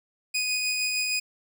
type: tone with tremolo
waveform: 20% pulse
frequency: 2489 Hz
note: D#7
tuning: in tune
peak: -19 dBFS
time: 0.34-1.2 s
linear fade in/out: 10 ms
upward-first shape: sine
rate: 6.5 Hz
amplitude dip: 25%
effects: none